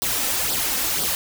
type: noise with flanger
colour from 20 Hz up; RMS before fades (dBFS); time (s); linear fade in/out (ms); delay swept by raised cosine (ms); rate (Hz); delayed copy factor
white; -23; 0.02-1.15; 0; 0.21 to 3.91; 2; +0.65
effects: none